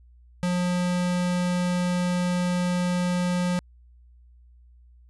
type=tone; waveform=square; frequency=178.5 Hz; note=F3; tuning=38 cents sharp; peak=-23 dBFS; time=0.43-3.59 s; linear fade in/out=0 ms; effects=added 60 Hz sine -50 dBFS peak until 5.09 s + resampled to 24000 Hz